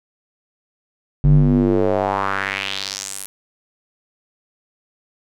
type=tone with band-pass filter sweep; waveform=square; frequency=48.85 Hz; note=G1; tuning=5 cents flat; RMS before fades=-18 dBFS; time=1.24-3.26 s; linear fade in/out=0 ms; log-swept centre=120 to 11000 Hz; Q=2.9; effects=none